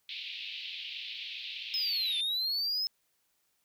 pink band-pass noise, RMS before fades -41 dBFS, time 0.09-2.21 s, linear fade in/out 2 ms, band 2500 to 4100 Hz, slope 48 dB/octave
triangle linear two-way sweep, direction down then up, 5200 to 3516 to 5200 Hz, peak -28 dBFS, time 1.74-2.87 s, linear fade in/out 0 ms, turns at 2.18 s
effects white hiss -75 dBFS RMS until 3.64 s

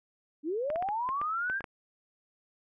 sine linear sweep, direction up, 280 to 1646 Hz, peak -29 dBFS, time 0.43-1.62 s, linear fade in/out 50 ms
clicks, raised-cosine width 0.5 ms, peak -24 dBFS, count 9, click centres 0.702 / 0.759 / 0.825 / 0.888 / 1.09 / 1.215 / 1.499 / 1.607 / 1.642 s
effects none

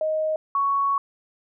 sine tone pair in turn, 625 / 1113.6 Hz, D#5 / C#6, +8 / +8 cents, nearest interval minor seventh, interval 1000 cents, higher second, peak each -21 / -19 dBFS, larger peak second, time 0.01-0.36 / 0.55-0.98 s, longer second, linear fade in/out 2 ms, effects none

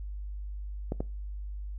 clicks, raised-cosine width 2 ms, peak -18 dBFS, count 2, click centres 0.921 / 1.005 s, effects noise-tail reverb RT60 0.3 s tail -22 dB re dry + added 50 Hz sine -35 dBFS peak until 1.78 s

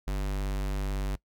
square tone, 49 Hz, G1, in tune, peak -29 dBFS, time 0.07-1.16 s, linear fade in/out 10 ms, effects noise-tail reverb RT60 0.1 s tail -21 dB re dry

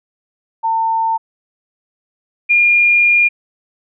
sine tone pair in turn, 900 / 2415 Hz, A5 / D7, +39 / +48 cents, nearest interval octave + perfect fourth, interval 1709 cents, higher second, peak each -13 / -8 dBFS, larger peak second, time 0.63-1.18 / 2.49-3.29 s, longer second, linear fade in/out 20 ms, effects none

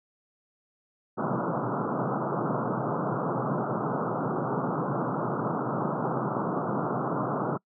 pink band-pass noise, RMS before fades -29 dBFS, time 1.17-7.58 s, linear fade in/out 20 ms, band 120 to 1400 Hz, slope 96 dB/octave, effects noise-tail reverb RT60 0.1 s tail -26 dB re dry

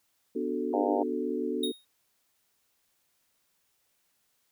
sine chord, B minor seventh, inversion none, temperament equal, 246.9 / 293.7 / 370 / 440 Hz, B3 / D4 / F#4 / A4, 0 / 0 / 0 / 0 cents, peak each -34 dBFS, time 0.35-1.72 s, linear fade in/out 10 ms
harmonic tone, 100.8 Hz, G2, 49 cents sharp, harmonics 3 / 4 / 5 / 6 / 7 / 8 / 9, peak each -32 / -34 / -33 / -33 / -32 / -35 / -37 dBFS, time 0.73-1.03 s, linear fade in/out 5 ms
square tone with exponential decay, 3736 Hz, A#7, 3 cents sharp, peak -28 dBFS, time 1.63-1.85 s, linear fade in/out 5 ms, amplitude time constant 46 ms
effects white hiss -73 dBFS RMS until 4.51 s

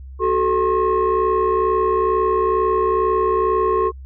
sine tone cluster, 376.2 / 438.4 / 1074 Hz, F#4 / A4 / C6, +29 / -6 / +45 cents, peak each -18 dBFS, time 0.19-3.92 s, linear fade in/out 50 ms, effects tanh soft clip ceiling -10 dBFS + added 66 Hz sine -33 dBFS peak until 4.05 s

